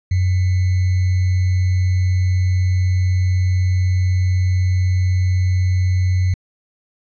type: tone with sample-and-hold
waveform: sine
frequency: 92 Hz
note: F#2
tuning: 9 cents flat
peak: -13 dBFS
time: 0.11-6.34 s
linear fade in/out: 5 ms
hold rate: 2100 Hz
effects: resampled to 16000 Hz